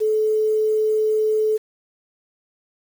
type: tone with quantisation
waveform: sine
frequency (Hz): 432.4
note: A4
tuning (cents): -30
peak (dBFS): -16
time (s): 0-1.58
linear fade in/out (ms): 20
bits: 7
effects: none